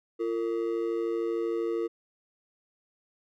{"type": "ring-modulated tone", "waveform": "triangle", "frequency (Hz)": 400.1, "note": "G4", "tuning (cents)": 35, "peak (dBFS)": -22, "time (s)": [0.19, 1.88], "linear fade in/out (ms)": 20, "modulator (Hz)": 56.5, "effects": []}